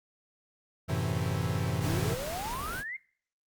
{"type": "chord", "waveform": "45% pulse", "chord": "F# half-diminished seventh", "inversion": "none", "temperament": "equal", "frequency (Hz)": [92.5, 110, 130.81, 164.81], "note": ["F#2", "A2", "C3", "E3"], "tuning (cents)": [0, 0, 0, 0], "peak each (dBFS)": -34, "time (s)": [0.88, 2.15], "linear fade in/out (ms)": 20}
{"type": "noise", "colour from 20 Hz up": "pink", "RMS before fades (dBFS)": -38, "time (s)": [1.8, 2.84], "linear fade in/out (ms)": 50}
{"type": "exponential sweep", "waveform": "sine", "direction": "up", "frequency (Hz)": [281.2, 2176], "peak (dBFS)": -35, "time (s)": [1.84, 2.97], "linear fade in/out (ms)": 10}
{"effects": ["noise-tail reverb RT60 0.5 s tail -22 dB re dry", "Opus 48 kbps"]}